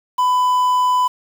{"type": "tone with quantisation", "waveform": "triangle", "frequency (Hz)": 1000, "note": "B5", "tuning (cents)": 21, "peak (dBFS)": -11, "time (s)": [0.18, 1.08], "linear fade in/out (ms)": 10, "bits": 6, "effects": []}